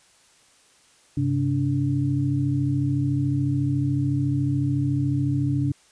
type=tone cluster; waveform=sine; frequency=100.3 / 134.2 / 289 Hz; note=G2 / C3 / D4; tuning=+40 / +44 / -28 cents; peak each=-29 / -22 / -25 dBFS; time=1.17-5.72 s; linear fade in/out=5 ms; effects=white hiss -57 dBFS RMS until 5.91 s + resampled to 22050 Hz